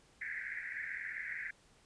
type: band-pass noise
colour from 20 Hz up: pink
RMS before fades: -42 dBFS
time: 0.21-1.51 s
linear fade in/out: 5 ms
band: 1600 to 2200 Hz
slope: 96 dB/octave
effects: pink hiss -66 dBFS RMS until 1.85 s + resampled to 22050 Hz